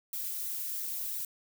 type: noise with flanger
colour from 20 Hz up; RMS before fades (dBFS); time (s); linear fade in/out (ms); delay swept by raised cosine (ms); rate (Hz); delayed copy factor
violet; -36; 0.13-1.25; 2; 0.49 to 2.79; 2.9; +0.5
effects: none